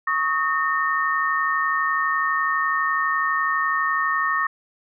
sine tone cluster, 1112 / 1264 / 1828 Hz, C#6 / D#6 / A#6, +5 / +27 / -34 cents, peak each -23 / -25 / -23 dBFS, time 0.07-4.47 s, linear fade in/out 5 ms, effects none

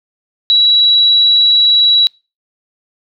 sine tone, 3907 Hz, B7, 19 cents flat, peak -6 dBFS, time 0.5-2.07 s, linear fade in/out 0 ms, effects noise-tail reverb RT60 0.3 s tail -26 dB re dry

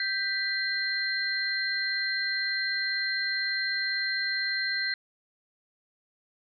sine tone cluster, 1574 / 1977 / 4162 Hz, G6 / B6 / C8, +7 / +1 / -10 cents, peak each -31 dBFS, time 0-4.94 s, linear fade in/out 2 ms, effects none

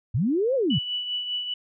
sine linear two-way sweep, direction up then down, 92.5 to 558 to 104.8 Hz, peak -20 dBFS, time 0.14-0.79 s, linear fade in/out 10 ms, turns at 0.55 s
sine tone with tremolo, 2960 Hz, F#7, in tune, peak -24 dBFS, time 0.7-1.54 s, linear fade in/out 5 ms, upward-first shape triangle, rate 5 Hz, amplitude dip 55%
effects none

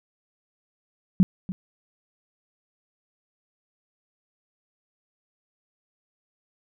sine tone with echo, 186 Hz, F#3, 9 cents sharp, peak -12 dBFS, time 1.2-1.23 s, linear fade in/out 0 ms, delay 290 ms, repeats 1, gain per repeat -15 dB, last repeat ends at 1.52 s, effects none

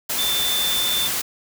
sine tone in noise, 3544 Hz, A7, 12 cents sharp, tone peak -21 dBFS, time 0.18-1.08 s, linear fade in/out 10 ms, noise white, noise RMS -24 dBFS, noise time 0.09-1.22 s, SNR 0 dB, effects none

